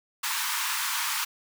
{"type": "high-pass noise", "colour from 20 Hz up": "pink", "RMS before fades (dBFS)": -29, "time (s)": [0.23, 1.25], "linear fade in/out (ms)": 10, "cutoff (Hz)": 880, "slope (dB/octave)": 96, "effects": []}